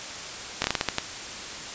slowing click train, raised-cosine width 0.2 ms, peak -5 dBFS, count 8, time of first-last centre 0.62-0.984 s, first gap 22 ms, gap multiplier 1.28, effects white hiss -36 dBFS RMS until 1.74 s + resampled to 16000 Hz

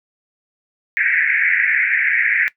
white band-pass noise, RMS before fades -17 dBFS, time 0.97-2.48 s, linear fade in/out 0 ms, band 1600 to 2300 Hz, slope 96 dB/octave, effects noise-tail reverb RT60 0.1 s tail -18 dB re dry

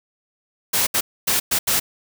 white noise bursts at uneven times, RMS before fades -19 dBFS, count 5, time 0.73-0.87 / 0.94-1.01 / 1.27-1.4 / 1.51-1.59 / 1.67-1.8 s, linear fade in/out 10 ms, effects none

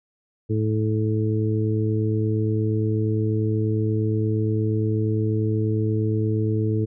harmonic tone, 108.5 Hz, A2, 24 cents flat, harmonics 1 / 2 / 3 / 4, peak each -21 / -29 / -27 / -28 dBFS, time 0.49-6.86 s, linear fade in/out 20 ms, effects none

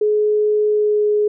sine tone with pitch glide, 422.6 to 419.2 Hz, G#4 to G#4, +30 to +16 cents, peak -13 dBFS, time 0.01-1.28 s, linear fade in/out 5 ms, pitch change -14 cents, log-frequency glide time 0.66-1.06 s, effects none

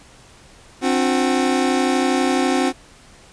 square tone cluster, 265.5 / 297.6 / 358.9 / 521 / 744 Hz, C4 / D4 / F4 / C5 / F#5, +25 / +23 / +47 / -7 / +9 cents, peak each -20 / -26 / -23 / -28 / -25 dBFS, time 0.81-2.73 s, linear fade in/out 50 ms, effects pink hiss -47 dBFS RMS until 3.32 s + resampled to 22050 Hz

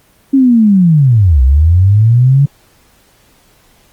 sine linear two-way sweep, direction down then up, 277.2 to 61.74 to 143.7 Hz, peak -4 dBFS, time 0.33-2.46 s, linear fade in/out 10 ms, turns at 1.42 s, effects pink hiss -49 dBFS RMS until 3.92 s + Opus 24 kbps

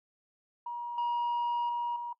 sine tone with level steps, 954 Hz, A#5, 40 cents sharp, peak -34 / -25 / -28 / -34 dBFS, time 0.66-2.13 s, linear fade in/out 5 ms, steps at 0.98 / 1.69 / 1.96 s, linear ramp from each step 2 ms, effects noise-tail reverb RT60 0.1 s tail -22 dB re dry + tanh soft clip ceiling -27 dBFS

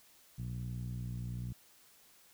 10% pulse tone with low-pass filter, 60.6 Hz, B1, 32 cents flat, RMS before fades -40 dBFS, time 0.38-1.53 s, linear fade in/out 10 ms, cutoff 140 Hz, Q 3.1, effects white hiss -63 dBFS RMS until 2.33 s

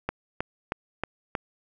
click train, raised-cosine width 0.5 ms, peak -12 dBFS, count 5, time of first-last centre 0.09-1.352 s, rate 3.17 Hz, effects none

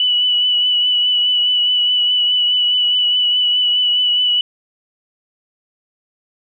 sine tone with vibrato, 2960 Hz, F#7, in tune, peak -12 dBFS, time 0-4.41 s, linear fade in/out 2 ms, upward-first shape triangle, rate 4.8 Hz, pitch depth 25 cents each way, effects none

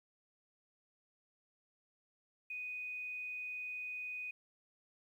sine tone, 2489 Hz, D#7, in tune, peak -40 dBFS, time 2.5-4.31 s, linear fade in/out 5 ms, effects 12-bit

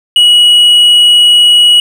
sine tone with hard clipping, 2916 Hz, F#7, 26 cents flat, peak -3 dBFS, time 0.16-1.8 s, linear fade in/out 2 ms, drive 3 dB, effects none

